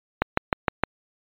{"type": "click train", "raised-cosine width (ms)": 0.5, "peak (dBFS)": -3, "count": 5, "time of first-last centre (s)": [0.22, 0.836], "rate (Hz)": 6.49, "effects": ["resampled to 8000 Hz"]}